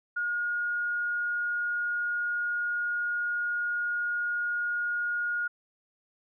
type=tone; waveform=sine; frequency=1433 Hz; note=F6; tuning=44 cents sharp; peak=-27 dBFS; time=0.16-5.48 s; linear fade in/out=10 ms; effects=none